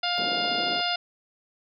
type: harmonic tone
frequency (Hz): 705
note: F5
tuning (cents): +16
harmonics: 1 / 2 / 3 / 4 / 5 / 6 / 7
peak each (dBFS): -29 / -32 / -36 / -31 / -32 / -35 / -32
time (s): 0.03-0.96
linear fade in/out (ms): 5
type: band-pass noise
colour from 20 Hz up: pink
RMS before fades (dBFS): -36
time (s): 0.18-0.81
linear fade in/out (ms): 0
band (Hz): 210 to 680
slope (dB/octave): 24
effects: none